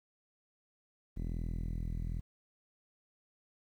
sawtooth tone with low-pass filter sweep, 41.2 Hz, E1, in tune, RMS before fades -37 dBFS, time 1.16-2.21 s, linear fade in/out 20 ms, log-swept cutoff 260 to 160 Hz, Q 1.2, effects 11-bit

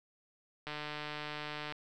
click train, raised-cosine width 0.3 ms, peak -24 dBFS, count 159, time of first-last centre 0.67-1.723 s, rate 150 Hz, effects none

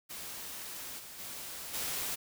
white noise with level steps, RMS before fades -43 / -48 / -43 / -36 dBFS, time 0.09-2.16 s, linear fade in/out 20 ms, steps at 0.98 / 1.18 / 1.73 s, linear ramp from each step 20 ms, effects none

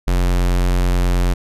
square tone, 44.66 Hz, F1, 39 cents sharp, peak -14 dBFS, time 0.07-1.34 s, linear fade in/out 10 ms, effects resampled to 32000 Hz

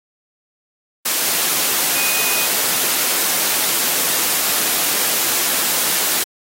sine tone in noise, 2489 Hz, D#7, in tune, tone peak -24 dBFS, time 1.95-2.46 s, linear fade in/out 10 ms, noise white, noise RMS -18 dBFS, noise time 1.05-6.24 s, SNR -9 dB, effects high-pass 200 Hz 12 dB/octave + AAC 48 kbps

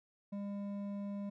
sine tone with hard clipping, 201.5 Hz, G3, 48 cents sharp, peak -40 dBFS, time 0.32-1.3 s, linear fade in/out 10 ms, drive 8 dB, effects none

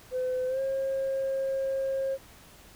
sine tone with pitch glide, 509 to 537.4 Hz, C5 to C5, -48 to +46 cents, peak -25 dBFS, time 0.11-2.18 s, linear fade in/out 50 ms, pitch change +94 cents, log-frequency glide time 0.47-0.6 s, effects tanh soft clip ceiling -24 dBFS + pink hiss -53 dBFS RMS until 2.75 s

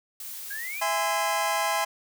blue noise, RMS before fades -38 dBFS, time 0.2-0.83 s, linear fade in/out 2 ms
sine exponential sweep, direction up, 1588 to 2489 Hz, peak -33 dBFS, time 0.5-0.81 s, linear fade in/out 10 ms
sawtooth chord, E augmented, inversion none, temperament just, 659.3 / 824.1 / 1030.1 Hz, E5 / G#5 / B#5, 0 / -14 / -27 cents, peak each -26 / -24 / -24 dBFS, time 0.81-1.85 s, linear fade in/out 10 ms
effects none

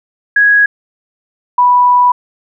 sine tone pair in turn, 1661.2 / 984.6 Hz, G#6 / B5, 0 / -6 cents, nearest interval major sixth, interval 906 cents, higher first, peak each -5 dBFS, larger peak neither, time 0.36-0.66 / 1.58-2.12 s, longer second, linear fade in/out 5 ms, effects none

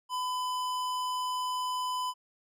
sine tone with hard clipping, 1005 Hz, B5, 30 cents sharp, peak -32 dBFS, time 0.09-2.14 s, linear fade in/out 50 ms, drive 17 dB, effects none

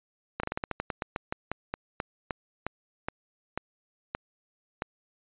slowing click train, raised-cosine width 0.5 ms, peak -15 dBFS, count 21, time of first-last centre 0.4-4.821 s, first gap 34 ms, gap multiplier 1.17, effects resampled to 8000 Hz

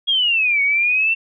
sine exponential two-way sweep, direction down then up, 3322 to 2217 to 2710 Hz, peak -14 dBFS, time 0.07-1.15 s, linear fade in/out 20 ms, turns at 0.62 s, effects none

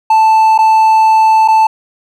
triangle tone with dropouts, 880 Hz, A5, in tune, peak -3 dBFS, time 0.1-1.67 s, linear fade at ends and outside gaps 5 ms, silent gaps 0.579-0.587 / 1.478-1.483 s, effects none

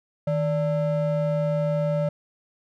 triangle ring-modulated tone, 370 Hz, F#4, in tune, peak -16 dBFS, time 0.27-2.09 s, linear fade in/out 5 ms, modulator 213 Hz, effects none

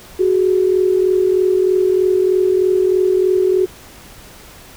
sine tone pair together, 370 / 413.2 Hz, F#4 / G#4, 0 / -9 cents, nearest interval major second, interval 191 cents, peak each -12 / -18 dBFS, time 0.19-3.66 s, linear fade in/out 10 ms, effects pink hiss -40 dBFS RMS until 4.76 s

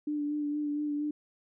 sine tone with vibrato, 295.1 Hz, D4, 8 cents sharp, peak -29 dBFS, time 0.07-1.11 s, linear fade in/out 5 ms, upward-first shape sine, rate 4.3 Hz, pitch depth 22 cents each way, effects none

